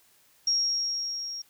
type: tone with level ramp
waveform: sine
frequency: 5588 Hz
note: F8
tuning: in tune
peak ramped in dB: -21 to -34 dBFS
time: 0.47-1.42 s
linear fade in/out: 5 ms
effects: white hiss -62 dBFS RMS until 1.49 s